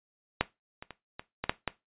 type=clicks; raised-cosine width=0.3 ms; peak=-7 / -24 / -25 / -22 / -15 / -8 / -12 dBFS; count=7; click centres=0.41 / 0.825 / 0.907 / 1.195 / 1.44 / 1.495 / 1.677 s; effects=noise-tail reverb RT60 0.2 s tail -17 dB re dry + resampled to 8000 Hz